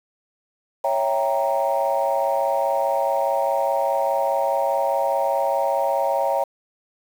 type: chord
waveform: sine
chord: C# diminished seventh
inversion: none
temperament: equal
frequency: 554.4 / 659.3 / 784 / 932.3 Hz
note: C#5 / E5 / G5 / Bb5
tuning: 0 / 0 / 0 / 0 cents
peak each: -22 / -24 / -24 / -24 dBFS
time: 0.84-6.44 s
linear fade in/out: 5 ms
effects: tanh soft clip ceiling -10 dBFS + 7-bit